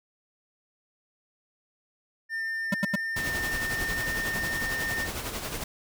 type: tone with pitch glide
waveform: triangle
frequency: 1802 to 1817.7 Hz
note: A6 to A#6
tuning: +41 to -44 cents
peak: -27 dBFS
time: 2.29-5.09 s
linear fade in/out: 50 ms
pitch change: +15 cents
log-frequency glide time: 2.72-4.11 s
type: tone bursts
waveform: square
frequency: 197.5 Hz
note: G3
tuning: 13 cents sharp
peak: -23 dBFS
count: 3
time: 2.72-2.957 s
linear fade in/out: 5 ms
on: 23 ms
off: 84 ms
type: noise with tremolo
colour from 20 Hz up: pink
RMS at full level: -32 dBFS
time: 3.16-5.64 s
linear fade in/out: 5 ms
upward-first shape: sine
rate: 11 Hz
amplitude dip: 50%
effects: none